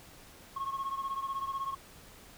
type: beating tone pair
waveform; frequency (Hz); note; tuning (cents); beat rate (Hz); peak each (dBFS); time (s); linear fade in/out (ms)
sine; 1084 / 1100; C#6 / C#6; -39 / -14; 16; -33 / -36; 0.56-1.75; 10
effects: tanh soft clip ceiling -30 dBFS + pink hiss -54 dBFS RMS until 2.37 s